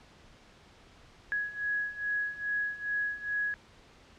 sine beating tone pair, 1670 / 1672.4 Hz, G#6 / G#6, +9 / +12 cents, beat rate 2.4 Hz, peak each -35 / -32 dBFS, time 1.32-3.54 s, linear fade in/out 0 ms, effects pink hiss -57 dBFS RMS until 4.18 s + low-pass 5000 Hz 12 dB/octave

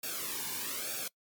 white noise with flanger, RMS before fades -37 dBFS, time 0.03-1.08 s, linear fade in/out 5 ms, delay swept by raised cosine 0.98 to 1.56 ms, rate 1.1 Hz, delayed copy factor -0.85, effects noise-tail reverb RT60 0.1 s tail -24 dB re dry + MP3 96 kbps

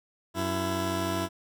15% pulse tone pair together, 93.3 / 333.3 Hz, F#2 / E4, +15 / +19 cents, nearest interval octave + minor seventh, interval 2204 cents, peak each -25 / -23 dBFS, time 0.34-1.29 s, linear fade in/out 50 ms, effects none

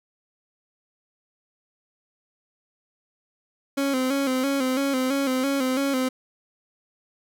30% pulse tone with vibrato, 267.3 Hz, C4, 37 cents sharp, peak -19 dBFS, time 3.77-6.09 s, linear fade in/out 10 ms, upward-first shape square, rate 3 Hz, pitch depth 62 cents each way, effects none

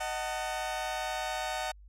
sawtooth chord, D# diminished, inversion none, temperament just, 622.3 / 746.7 / 896 Hz, D#5 / F#5 / A5, 0 / +16 / +31 cents, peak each -34 / -31 / -35 dBFS, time 0-1.72 s, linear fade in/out 10 ms, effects added 50 Hz sine -50 dBFS peak until 1.88 s + low-pass 11000 Hz 12 dB/octave

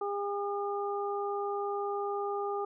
harmonic tone, 404.7 Hz, G#4, 45 cents flat, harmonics 1 / 2 / 3, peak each -33 / -36 / -38 dBFS, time 0.01-2.65 s, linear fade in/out 5 ms, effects none

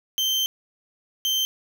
35% pulse tone pair in turn, 3118 / 3118 Hz, G7 / G7, -10 / -10 cents, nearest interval unison, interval 0 cents, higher neither, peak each -19 dBFS, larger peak neither, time 0.18-0.46 / 1.25-1.45 s, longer first, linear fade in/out 0 ms, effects none

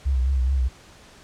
sine tone with vibrato, 65.41 Hz, C2, in tune, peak -18 dBFS, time 0.05-0.69 s, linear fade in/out 20 ms, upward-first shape triangle, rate 4.7 Hz, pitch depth 97 cents each way, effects pink hiss -49 dBFS RMS until 1.23 s + low-pass 8000 Hz 12 dB/octave

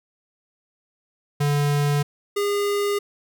square tone pair in turn, 144.9 / 407.2 Hz, D3 / G#4, -23 / -34 cents, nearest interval octave + tritone, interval 1789 cents, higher second, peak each -19 / -21 dBFS, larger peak first, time 1.4-2.03 / 2.36-2.99 s, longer neither, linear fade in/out 10 ms, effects none

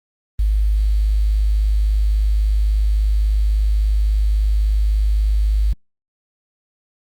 sine tone with quantisation, 51.8 Hz, G#1, 4 cents flat, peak -13 dBFS, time 0.39-5.73 s, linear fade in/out 5 ms, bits 7, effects Opus 32 kbps

